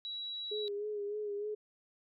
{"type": "tone", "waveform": "sine", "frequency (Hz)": 3897, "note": "B7", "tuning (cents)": -24, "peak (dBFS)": -38, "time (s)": [0.05, 0.68], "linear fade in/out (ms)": 0}
{"type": "tone with vibrato", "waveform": "sine", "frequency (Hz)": 415, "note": "G#4", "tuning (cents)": -1, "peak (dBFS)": -35, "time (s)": [0.51, 1.55], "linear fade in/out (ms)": 10, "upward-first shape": "sine", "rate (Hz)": 3.3, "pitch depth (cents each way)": 42}
{"effects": []}